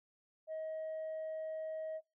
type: tone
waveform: sine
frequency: 633 Hz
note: D#5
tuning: 30 cents sharp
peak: -37 dBFS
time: 0.47-2.01 s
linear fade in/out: 50 ms
effects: noise-tail reverb RT60 0.2 s tail -18 dB re dry + tanh soft clip ceiling -37 dBFS